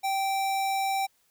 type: tone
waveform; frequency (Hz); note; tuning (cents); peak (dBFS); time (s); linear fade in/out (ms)
square; 779; G5; -11; -26; 0.03-1.07; 20
effects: white hiss -68 dBFS RMS until 1.3 s